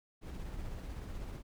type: noise with tremolo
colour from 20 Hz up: brown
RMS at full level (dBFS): -41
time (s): 0.21-1.43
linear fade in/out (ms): 50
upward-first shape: sine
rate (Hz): 16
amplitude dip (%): 30
effects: none

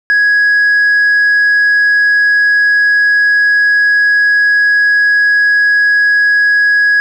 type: tone with tanh clipping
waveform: sine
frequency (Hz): 1665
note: G#6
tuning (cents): +4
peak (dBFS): -7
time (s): 0.1-7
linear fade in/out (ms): 0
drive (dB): 1
effects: none

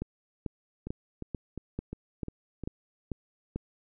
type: two click trains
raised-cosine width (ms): 3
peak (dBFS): -24 / -20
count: 6 / 9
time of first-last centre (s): 0.87-2.637 / 0.02-3.56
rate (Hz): 2.83 / 2.26
effects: none

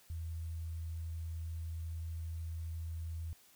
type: tone with sample-and-hold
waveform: sine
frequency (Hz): 81.9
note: E2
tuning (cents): -11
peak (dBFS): -38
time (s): 0.1-3.33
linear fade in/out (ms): 0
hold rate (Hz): 8820
effects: white hiss -64 dBFS RMS until 3.55 s

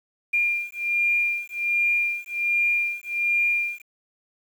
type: beating tone pair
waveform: sine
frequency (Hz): 2400 / 2401.3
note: D7 / D7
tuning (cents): +37 / +38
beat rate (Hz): 1.3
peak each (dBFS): -24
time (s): 0.33-3.82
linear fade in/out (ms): 10
effects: 8-bit

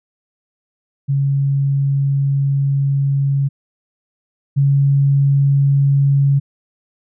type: tone pair in turn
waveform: sine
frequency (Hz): 138.8 / 139.43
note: C#3 / C#3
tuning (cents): +3 / +10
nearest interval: unison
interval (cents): 7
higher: second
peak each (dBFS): -13 / -10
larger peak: second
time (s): 1.08-3.49 / 4.56-6.4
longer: first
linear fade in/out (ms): 20
effects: none

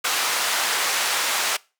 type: band-pass noise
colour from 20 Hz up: pink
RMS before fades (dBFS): -23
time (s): 0.04-1.57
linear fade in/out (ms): 10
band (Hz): 940 to 11000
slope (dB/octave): 12
effects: noise-tail reverb RT60 0.3 s tail -23 dB re dry

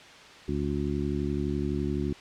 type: harmonic tone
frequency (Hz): 71.8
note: D2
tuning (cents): -39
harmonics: 1 / 2 / 3 / 4 / 5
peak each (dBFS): -33 / -33 / -33 / -33 / -33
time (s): 0.48-2.13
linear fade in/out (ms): 5
effects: white hiss -48 dBFS RMS until 2.2 s + low-pass 4000 Hz 12 dB/octave

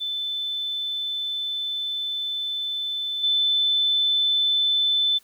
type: tone with level steps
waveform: sine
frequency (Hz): 3520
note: A7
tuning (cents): 0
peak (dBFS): -25 / -18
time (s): 0-5.19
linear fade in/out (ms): 20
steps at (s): 3.23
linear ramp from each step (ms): 10
effects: white hiss -58 dBFS RMS until 5.23 s

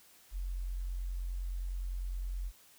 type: tone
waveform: sine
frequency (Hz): 44.84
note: F1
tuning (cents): +46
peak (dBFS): -34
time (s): 0.31-2.52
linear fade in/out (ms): 50
effects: white hiss -61 dBFS RMS until 2.78 s

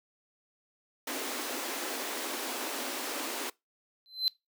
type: high-pass noise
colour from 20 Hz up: pink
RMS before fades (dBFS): -36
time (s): 1.07-3.5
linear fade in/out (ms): 5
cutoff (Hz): 240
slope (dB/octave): 96
type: tone with exponential growth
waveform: triangle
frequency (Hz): 4069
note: C8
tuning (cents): -49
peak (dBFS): -20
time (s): 4.06-4.28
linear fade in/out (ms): 0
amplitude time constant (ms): 47
effects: noise-tail reverb RT60 0.2 s tail -23 dB re dry

